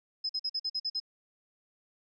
sine tone bursts, 5100 Hz, D#8, 42 cents sharp, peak -29 dBFS, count 8, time 0.24-1.001 s, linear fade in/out 10 ms, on 54 ms, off 47 ms, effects none

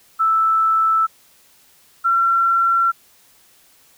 sine tone pair in turn, 1318.5 / 1359.5 Hz, E6 / F6, 0 / -47 cents, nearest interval minor second, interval 53 cents, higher second, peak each -13 / -13 dBFS, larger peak neither, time 0.19-1.07 / 2.04-2.92 s, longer neither, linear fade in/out 20 ms, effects white hiss -53 dBFS RMS until 3.97 s

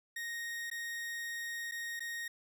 40% pulse tone with dropouts, 1864.7 Hz, A#6, in tune, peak -37 dBFS, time 0.16-2.28 s, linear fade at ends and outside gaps 5 ms, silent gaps 0.701-0.713 / 1.713-1.719 / 1.995-2.004 s, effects none

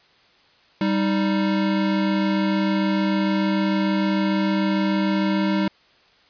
square tone pair together, 196.42 / 311.8 Hz, G3 / D#4, +4 / +4 cents, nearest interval minor sixth, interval 800 cents, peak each -21 / -24 dBFS, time 0.81-5.68 s, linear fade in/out 2 ms, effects white hiss -56 dBFS RMS until 6.29 s + resampled to 11025 Hz

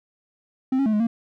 triangle tone with pitch steps, 261.3 / 274.4 / 216.6 / 210.2 / 230.8 Hz, C4 / C#4 / A3 / G#3 / A#3, -2 / -17 / -27 / +21 / -17 cents, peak -16 dBFS, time 0.72-1.07 s, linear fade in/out 5 ms, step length 70 ms, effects none

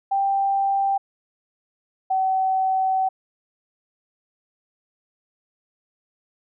sine tone pair in turn, 787 / 760 Hz, G5 / F#5, +7 / +46 cents, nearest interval minor second, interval 61 cents, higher first, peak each -18 / -18 dBFS, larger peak neither, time 0.11-0.98 / 2.1-3.09 s, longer second, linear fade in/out 10 ms, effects none

